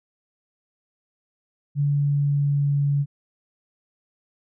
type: tone with pitch glide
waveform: sine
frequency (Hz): 143.6 to 142.36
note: D3 to C#3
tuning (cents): -39 to +46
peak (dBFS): -18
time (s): 1.75-3.06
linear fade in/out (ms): 50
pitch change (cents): -15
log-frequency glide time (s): 1.88-2.78
effects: none